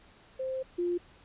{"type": "tone pair in turn", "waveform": "sine", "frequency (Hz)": [523.3, 350.6], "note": ["C5", "F4"], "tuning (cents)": [0, 7], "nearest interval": "perfect fifth", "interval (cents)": 693, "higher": "first", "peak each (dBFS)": [-31, -27], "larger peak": "second", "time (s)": [[0.39, 0.63], [0.78, 0.98]], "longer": "first", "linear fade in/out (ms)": 10, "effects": ["pink hiss -58 dBFS RMS until 1.24 s", "resampled to 8000 Hz"]}